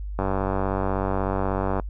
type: click train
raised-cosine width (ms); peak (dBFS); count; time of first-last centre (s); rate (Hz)
1; -11; 156; 0.19-1.798; 96.4
effects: noise-tail reverb RT60 0.1 s tail -25 dB re dry + added 50 Hz sine -29 dBFS peak until 1.89 s